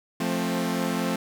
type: chord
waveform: sawtooth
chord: F major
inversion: none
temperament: equal with one note detuned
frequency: 174.61 / 220 / 263.9 Hz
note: F3 / A3 / C4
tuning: 0 / 0 / +15 cents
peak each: -25 dBFS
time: 0.2-1.16 s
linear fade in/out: 5 ms
effects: none